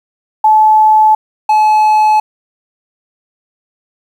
sine / triangle tone pair in turn, 864 / 857.5 Hz, A5 / A5, -32 / -45 cents, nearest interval unison, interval 13 cents, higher first, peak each -4 dBFS, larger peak neither, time 0.44-1.15 / 1.49-2.2 s, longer neither, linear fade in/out 5 ms, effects 7-bit

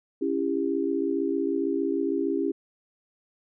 sine chord, C# diminished, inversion none, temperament just, 277.2 / 332.6 / 399.1 Hz, C#4 / E4 / G4, 0 / +16 / +31 cents, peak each -28 dBFS, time 0.21-2.52 s, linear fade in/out 10 ms, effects none

